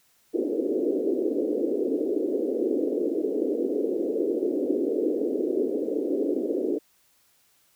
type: band-pass noise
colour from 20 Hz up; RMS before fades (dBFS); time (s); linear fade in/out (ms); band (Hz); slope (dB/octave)
pink; -26; 0.33-6.79; 20; 280 to 490; 48
effects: white hiss -64 dBFS RMS until 7.75 s